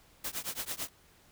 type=noise with tremolo; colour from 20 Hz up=white; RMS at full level=-34 dBFS; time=0.24-0.89 s; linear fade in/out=5 ms; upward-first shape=triangle; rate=9 Hz; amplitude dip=100%; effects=pink hiss -62 dBFS RMS until 1.31 s